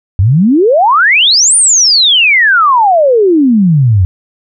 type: exponential two-way sweep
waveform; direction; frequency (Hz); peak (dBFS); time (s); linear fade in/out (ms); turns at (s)
sine; up then down; 87 to 9460 to 87; -4; 0.19-4.05; 0; 1.56
effects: none